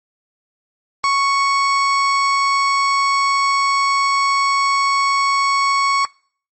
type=tone; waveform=35% pulse; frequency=1108.7 Hz; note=C#6; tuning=in tune; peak=-12 dBFS; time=1.04-6.05 s; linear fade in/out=0 ms; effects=noise-tail reverb RT60 0.5 s tail -25 dB re dry + MP3 32 kbps